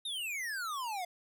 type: exponential sweep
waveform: square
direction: down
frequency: 3780 to 690 Hz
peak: -36 dBFS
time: 0.05-1.05 s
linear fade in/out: 5 ms
effects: none